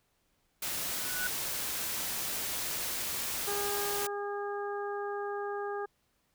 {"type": "noise", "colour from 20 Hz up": "white", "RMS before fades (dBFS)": -35, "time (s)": [0.62, 4.07], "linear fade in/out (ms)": 5}
{"type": "tone with exponential growth", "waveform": "sine", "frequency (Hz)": 1480, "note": "F#6", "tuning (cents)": 0, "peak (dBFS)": -29, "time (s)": [0.81, 1.27], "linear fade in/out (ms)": 1, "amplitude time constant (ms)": 100}
{"type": "harmonic tone", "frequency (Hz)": 406.9, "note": "G#4", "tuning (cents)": -35, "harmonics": [1, 2, 3, 4], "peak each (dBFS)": [-35, -39, -42, -44], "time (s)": [3.47, 5.86], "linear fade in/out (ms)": 10}
{"effects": ["pink hiss -74 dBFS RMS until 6.34 s"]}